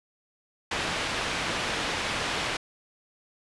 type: low-pass noise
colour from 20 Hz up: white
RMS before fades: -30 dBFS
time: 0.71-2.57 s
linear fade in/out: 5 ms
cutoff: 3000 Hz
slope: 12 dB/octave
effects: resampled to 24000 Hz